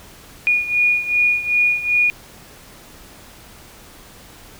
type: beating tone pair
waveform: sine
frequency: 2444 / 2446.6 Hz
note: D#7 / D#7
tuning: -32 / -30 cents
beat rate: 2.6 Hz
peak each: -16 / -20 dBFS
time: 0.47-2.1 s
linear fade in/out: 0 ms
effects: pink hiss -43 dBFS RMS until 4.59 s